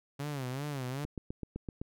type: tone with vibrato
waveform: sawtooth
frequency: 136.6 Hz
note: C#3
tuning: 25 cents flat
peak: -31 dBFS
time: 0.19-1.05 s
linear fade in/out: 10 ms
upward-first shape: sine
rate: 2.6 Hz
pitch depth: 150 cents each way
type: click train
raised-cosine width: 3 ms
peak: -25 dBFS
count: 7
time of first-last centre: 1.05-1.815 s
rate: 7.84 Hz
effects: none